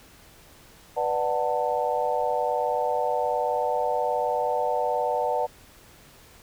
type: chord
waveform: sine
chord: B minor seventh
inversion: none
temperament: just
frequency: 493.9 / 592.7 / 740.8 / 889 Hz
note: B4 / D5 / F#5 / A5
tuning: 0 / +16 / +2 / +18 cents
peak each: -28 dBFS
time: 0.96-5.47 s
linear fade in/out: 20 ms
effects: pink hiss -52 dBFS RMS until 6.42 s